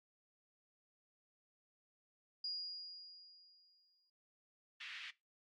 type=tone with exponential decay; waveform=sine; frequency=4862 Hz; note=D#8; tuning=41 cents flat; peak=-38 dBFS; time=2.44-4.1 s; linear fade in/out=5 ms; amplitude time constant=360 ms
type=band-pass noise; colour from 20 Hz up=white; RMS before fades=-49 dBFS; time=4.8-5.11 s; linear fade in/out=10 ms; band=1700 to 3200 Hz; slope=24 dB/octave
effects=noise-tail reverb RT60 0.2 s tail -18 dB re dry + MP3 64 kbps